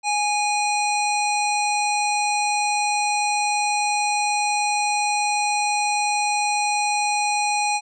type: harmonic tone with a mistuned harmonic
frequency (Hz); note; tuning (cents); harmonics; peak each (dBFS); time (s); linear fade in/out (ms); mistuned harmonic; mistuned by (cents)
830.6; G#5; 0; 1 / 3 / 5 / 7 / 9 / 10; -21 / -25 / -30 / -33 / -32 / -35; 0.03-7.81; 50; 3; -17
effects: none